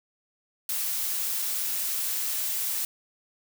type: noise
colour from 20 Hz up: blue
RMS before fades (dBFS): -29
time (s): 0.69-2.85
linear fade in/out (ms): 2
effects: none